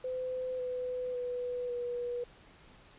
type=tone with pitch steps; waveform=sine; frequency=510 / 501.5 / 493.2 / 485 Hz; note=C5 / B4 / B4 / B4; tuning=-44 / +26 / -2 / -31 cents; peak=-33 dBFS; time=0.04-2.24 s; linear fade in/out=5 ms; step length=550 ms; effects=pink hiss -58 dBFS RMS until 2.98 s + resampled to 8000 Hz